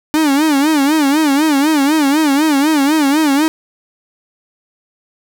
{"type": "tone with vibrato", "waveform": "45% pulse", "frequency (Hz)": 294.2, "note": "D4", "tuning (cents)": 3, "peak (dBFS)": -10, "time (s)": [0.14, 3.48], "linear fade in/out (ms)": 0, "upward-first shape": "sine", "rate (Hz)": 4, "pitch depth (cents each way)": 140, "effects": []}